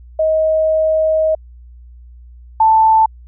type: tone pair in turn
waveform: sine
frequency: 631 / 883.1 Hz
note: D#5 / A5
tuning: +24 / +6 cents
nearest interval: tritone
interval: 582 cents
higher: second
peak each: -11 / -7 dBFS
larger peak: second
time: 0.19-1.35 / 2.6-3.06 s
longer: first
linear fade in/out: 5 ms
effects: added 60 Hz sine -36 dBFS peak until 3.27 s